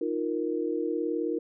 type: chord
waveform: sine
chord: Eb suspended second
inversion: none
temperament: just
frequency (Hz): 311.1 / 350 / 466.7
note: Eb4 / F4 / Bb4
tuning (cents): 0 / +4 / +2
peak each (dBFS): -31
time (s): 0.01-1.39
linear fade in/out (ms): 5
effects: none